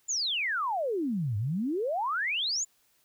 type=exponential two-way sweep; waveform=sine; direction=down then up; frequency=7330 to 98 to 7330 Hz; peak=-27 dBFS; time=0.08-2.65 s; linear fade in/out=20 ms; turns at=1.37 s; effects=white hiss -68 dBFS RMS until 3.04 s